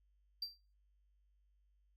triangle tone with exponential decay, 4699 Hz, D8, in tune, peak -34 dBFS, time 0.42-0.58 s, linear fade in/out 5 ms, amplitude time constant 34 ms, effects noise-tail reverb RT60 0.4 s tail -24 dB re dry + added 50 Hz sine -70 dBFS peak until 1.96 s

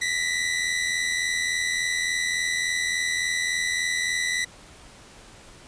sawtooth tone pair together, 1919.5 / 2003 Hz, B6 / B6, -50 / +24 cents, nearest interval minor second, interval 74 cents, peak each -24 / -22 dBFS, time 0.01-4.45 s, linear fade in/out 10 ms, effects pink hiss -48 dBFS RMS until 5.67 s + resampled to 22050 Hz

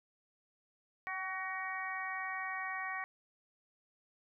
harmonic tone with a mistuned harmonic, 375.9 Hz, F#4, 27 cents sharp, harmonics 2 / 3 / 4 / 5 / 6, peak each -44 / -43 / -48 / -40 / -45 dBFS, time 1.07-3.04 s, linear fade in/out 0 ms, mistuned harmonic 2, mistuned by +20 cents, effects none

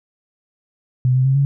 sine tone with pitch steps, 126.9 / 129.5 / 134 / 139.7 Hz, B2 / C3 / C3 / C#3, +47 / -17 / +42 / +14 cents, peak -12 dBFS, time 1.05-1.45 s, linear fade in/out 0 ms, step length 100 ms, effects none

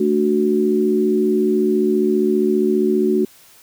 sine chord, D major, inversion second, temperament equal with one note detuned, 220 / 295.2 / 370 Hz, A3 / D4 / F#4, 0 / +9 / 0 cents, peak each -19 / -21 / -16 dBFS, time 0-3.25 s, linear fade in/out 5 ms, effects white hiss -48 dBFS RMS until 3.62 s

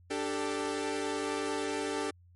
sawtooth chord, D suspended fourth, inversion none, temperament equal with one note detuned, 293.7 / 392 / 442.8 Hz, D4 / G4 / A4, 0 / 0 / +11 cents, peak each -32 dBFS, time 0.1-2.11 s, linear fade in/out 10 ms, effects added 88 Hz sine -56 dBFS peak until 2.35 s + MP3 48 kbps

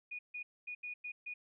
sine tone bursts at uneven times, 2459 Hz, D#7, 21 cents flat, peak -40 dBFS, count 6, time 0.11-0.19 / 0.34-0.43 / 0.67-0.75 / 0.83-0.94 / 1.04-1.12 / 1.26-1.34 s, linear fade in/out 10 ms, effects none

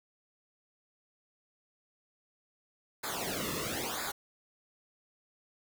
pink noise with flanger, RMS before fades -36 dBFS, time 3.03-4.12 s, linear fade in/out 10 ms, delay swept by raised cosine 0.34 to 1.31 ms, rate 1 Hz, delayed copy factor -0.95, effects none

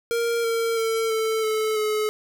square tone with pitch steps, 466.2 / 458.2 / 450.3 / 442.6 / 435 / 427.5 Hz, A#4 / A#4 / A4 / A4 / A4 / A4, 0 / -30 / +40 / +10 / -20 / -50 cents, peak -22 dBFS, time 0.11-2.09 s, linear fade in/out 0 ms, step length 330 ms, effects none

